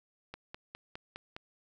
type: click train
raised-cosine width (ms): 0.3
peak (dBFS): -26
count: 6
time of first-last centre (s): 0.34-1.365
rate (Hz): 4.88
effects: none